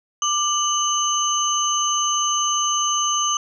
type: tone cluster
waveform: sine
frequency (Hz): 1187 / 2975 / 6270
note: D6 / F#7 / G8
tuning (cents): +18 / +9 / -1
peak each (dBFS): -22 / -24 / -22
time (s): 0.22-3.37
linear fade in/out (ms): 2
effects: none